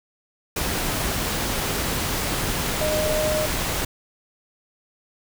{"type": "tone in noise", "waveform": "sine", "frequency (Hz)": 615, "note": "D#5", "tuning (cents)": -20, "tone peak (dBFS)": -22, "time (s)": [2.81, 3.46], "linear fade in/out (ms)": 5, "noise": "pink", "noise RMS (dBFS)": -25, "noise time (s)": [0.56, 3.85], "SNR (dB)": 0, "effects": []}